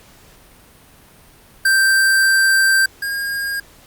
square tone pair in turn, 1568 / 1621.4 Hz, G6 / G#6, 0 / -42 cents, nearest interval minor second, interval 58 cents, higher second, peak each -12 / -21 dBFS, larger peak first, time 1.65-2.86 / 3.02-3.6 s, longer first, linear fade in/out 5 ms, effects pink hiss -47 dBFS RMS until 3.86 s + Opus 48 kbps

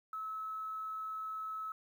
sine tone, 1296 Hz, E6, 30 cents flat, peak -38 dBFS, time 0.13-1.72 s, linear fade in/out 2 ms, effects 11-bit

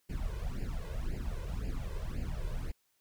brown noise with flanger, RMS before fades -36 dBFS, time 0.09-2.72 s, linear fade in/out 10 ms, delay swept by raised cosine 0.41 to 2.01 ms, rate 1.9 Hz, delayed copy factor +0.9, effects white hiss -75 dBFS RMS until 3 s

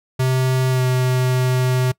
square tone with pitch glide, 129.5 to 127.64 Hz, C3 to C3, -17 to -43 cents, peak -16 dBFS, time 0.19-1.92 s, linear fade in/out 10 ms, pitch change -26 cents, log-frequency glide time 0.7-0.83 s, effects noise-tail reverb RT60 0.1 s tail -22 dB re dry

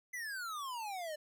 square exponential sweep, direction down, 2047 to 590 Hz, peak -40 dBFS, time 0.13-1.16 s, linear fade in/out 10 ms, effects none

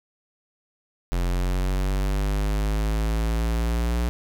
square linear sweep, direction up, 43.65 to 59.6 Hz, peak -22 dBFS, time 1.12-4.09 s, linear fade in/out 0 ms, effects none

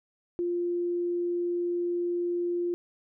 sine tone, 349.2 Hz, F4, in tune, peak -26 dBFS, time 0.39-2.74 s, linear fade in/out 0 ms, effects none

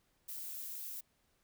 violet noise, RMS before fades -44 dBFS, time 0.28-1.01 s, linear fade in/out 10 ms, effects pink hiss -75 dBFS RMS until 1.43 s

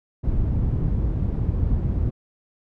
white low-pass noise, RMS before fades -22 dBFS, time 0.23-2.11 s, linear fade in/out 20 ms, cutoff 100 Hz, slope 12 dB/octave, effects none

